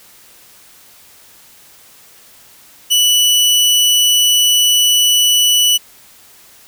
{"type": "tone", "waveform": "sawtooth", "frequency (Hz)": 2960, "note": "F#7", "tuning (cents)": 0, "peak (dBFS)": -6, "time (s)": [2.9, 5.78], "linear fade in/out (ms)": 20, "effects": ["white hiss -44 dBFS RMS until 6.67 s"]}